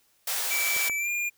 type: high-pass noise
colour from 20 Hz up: white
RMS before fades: -29 dBFS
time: 0.27-0.89 s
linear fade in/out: 5 ms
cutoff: 500 Hz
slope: 24 dB/octave
type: tone with pitch glide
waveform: square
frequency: 2313 to 2410 Hz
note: D7 to D7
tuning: -27 to +44 cents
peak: -27 dBFS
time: 0.5-1.3 s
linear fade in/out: 20 ms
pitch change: +71 cents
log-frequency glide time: 0.97-1.09 s
type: clicks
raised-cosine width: 0.5 ms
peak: -22 dBFS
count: 2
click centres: 0.764 / 0.897 s
effects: white hiss -66 dBFS RMS until 1.37 s